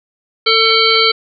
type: harmonic tone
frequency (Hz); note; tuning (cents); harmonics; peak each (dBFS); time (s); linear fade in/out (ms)
448; A4; +31; 1 / 3 / 5 / 7 / 9 / 10; -16 / -16 / -16 / -16 / -16 / -16; 0.46-1.12; 10
effects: none